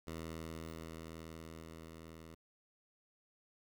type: tone with level ramp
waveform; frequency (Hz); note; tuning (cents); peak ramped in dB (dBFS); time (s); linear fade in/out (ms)
10% pulse; 81.1; E2; -28; -34 to -44; 0.07-2.35; 5
effects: 11-bit